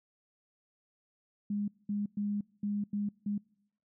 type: tone bursts at uneven times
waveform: sine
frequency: 205.2 Hz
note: G#3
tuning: 21 cents flat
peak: -30 dBFS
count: 6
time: 1.5-1.68 / 1.89-2.06 / 2.17-2.41 / 2.63-2.84 / 2.93-3.09 / 3.26-3.38 s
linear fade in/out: 5 ms
effects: noise-tail reverb RT60 0.8 s tail -26 dB re dry